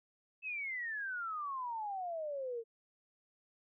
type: exponential sweep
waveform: sine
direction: down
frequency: 2637 to 447.3 Hz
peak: -37 dBFS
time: 0.42-2.64 s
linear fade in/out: 50 ms
effects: none